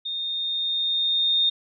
sine tone with level ramp, 3664 Hz, A#7, 31 cents flat, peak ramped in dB -27 to -17 dBFS, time 0.05-1.5 s, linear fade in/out 10 ms, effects none

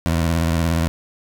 20% pulse tone with vibrato, 82.7 Hz, E2, 6 cents sharp, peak -12 dBFS, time 0.06-0.88 s, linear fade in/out 0 ms, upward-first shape sine, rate 17 Hz, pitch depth 81 cents each way, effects none

